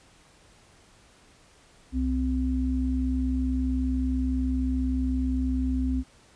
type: tone pair together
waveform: sine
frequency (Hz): 64.6 / 258.4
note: C2 / C4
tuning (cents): -21 / -21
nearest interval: 2 octaves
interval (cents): 2400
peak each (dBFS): -26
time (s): 1.92-6.04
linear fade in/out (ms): 50
effects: pink hiss -57 dBFS RMS until 6.35 s + resampled to 22050 Hz